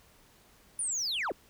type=linear sweep; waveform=sine; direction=down; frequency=9700 to 261.6 Hz; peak=-27 dBFS; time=0.79-1.32 s; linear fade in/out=2 ms; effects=tanh soft clip ceiling -29 dBFS + pink hiss -61 dBFS RMS until 1.49 s